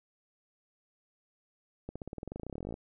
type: accelerating click train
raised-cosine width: 2 ms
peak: -26 dBFS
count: 25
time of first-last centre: 1.89-2.741 s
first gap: 66 ms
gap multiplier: 0.94
effects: none